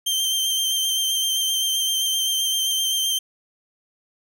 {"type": "tone with vibrato", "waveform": "sawtooth", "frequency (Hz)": 3143, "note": "G7", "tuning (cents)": 4, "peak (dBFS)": -17, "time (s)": [0.06, 3.19], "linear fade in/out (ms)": 10, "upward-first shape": "sine", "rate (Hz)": 7.7, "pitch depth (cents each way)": 20, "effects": []}